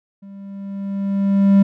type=tone with level ramp; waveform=triangle; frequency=197.5 Hz; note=G3; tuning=13 cents sharp; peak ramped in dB=-34 to -5 dBFS; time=0.22-1.63 s; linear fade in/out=10 ms; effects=none